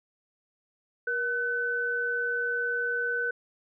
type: tone pair together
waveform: sine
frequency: 475.3 / 1509 Hz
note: A#4 / F#6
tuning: +34 / +34 cents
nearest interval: octave + minor sixth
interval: 2000 cents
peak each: -33 / -27 dBFS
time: 1.07-3.31 s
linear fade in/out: 5 ms
effects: none